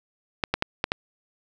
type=clicks; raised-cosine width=0.3 ms; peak=-6 dBFS; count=5; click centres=0.438 / 0.54 / 0.624 / 0.841 / 0.919 s; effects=none